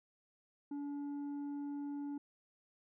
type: tone with tanh clipping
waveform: sine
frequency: 286.6 Hz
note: D4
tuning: 42 cents flat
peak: -40 dBFS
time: 0.71-2.18 s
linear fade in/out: 5 ms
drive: 5 dB
effects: none